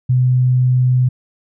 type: tone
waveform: sine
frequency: 126.6 Hz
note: B2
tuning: 43 cents sharp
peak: -10 dBFS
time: 0.09-1.09 s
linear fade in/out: 10 ms
effects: none